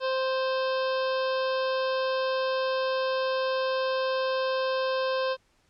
harmonic tone, 523.3 Hz, C5, in tune, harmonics 1 / 2 / 3 / 5 / 6 / 7 / 8 / 9 / 10, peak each -26 / -32 / -36 / -40 / -42 / -43 / -44 / -45 / -46 dBFS, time 0-5.37 s, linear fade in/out 50 ms, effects pink hiss -67 dBFS RMS until 5.69 s + low-pass 8000 Hz 12 dB/octave

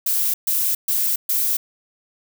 violet noise bursts, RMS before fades -20 dBFS, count 4, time 0.06-1.57 s, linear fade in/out 5 ms, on 280 ms, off 130 ms, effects none

